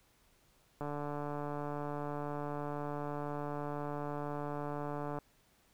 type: click train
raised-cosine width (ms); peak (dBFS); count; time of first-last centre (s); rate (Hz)
1; -26; 640; 0.81-5.187; 146
effects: pink hiss -69 dBFS RMS until 5.73 s